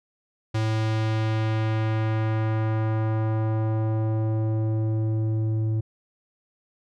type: tone with low-pass filter sweep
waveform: square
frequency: 110 Hz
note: A2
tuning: in tune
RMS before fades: -24 dBFS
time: 0.54-5.81 s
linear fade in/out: 10 ms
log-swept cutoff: 5700 to 260 Hz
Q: 0.86
effects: none